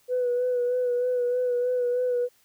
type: tone with vibrato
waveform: sine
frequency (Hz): 493.9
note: B4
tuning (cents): 0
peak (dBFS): -21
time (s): 0.08-2.29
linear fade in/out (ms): 50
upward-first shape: sine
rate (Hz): 3.2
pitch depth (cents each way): 29
effects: tanh soft clip ceiling -18 dBFS + white hiss -63 dBFS RMS until 2.44 s